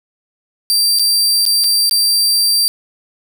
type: tone with dropouts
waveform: sawtooth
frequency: 4699 Hz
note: D8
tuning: in tune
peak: -8 dBFS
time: 0.7-2.68 s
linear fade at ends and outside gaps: 0 ms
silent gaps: 0.988-0.995 / 1.453-1.463 / 1.638-1.642 / 1.895-1.911 s
effects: none